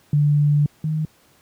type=tone pair in turn; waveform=sine; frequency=146.83 / 155.56 Hz; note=D3 / D#3; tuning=0 / 0 cents; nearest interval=minor second; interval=100 cents; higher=second; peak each=-13 / -19 dBFS; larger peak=first; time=0.13-0.66 / 0.84-1.05 s; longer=first; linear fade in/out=2 ms; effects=pink hiss -56 dBFS RMS until 1.41 s + high-pass 80 Hz 12 dB/octave